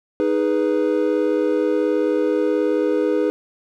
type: chord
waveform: triangle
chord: G# minor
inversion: second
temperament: equal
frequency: 311.1 / 415.3 / 493.9 Hz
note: D#4 / G#4 / B4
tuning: 0 / 0 / 0 cents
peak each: -19 dBFS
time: 0.2-3.3 s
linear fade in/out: 0 ms
effects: none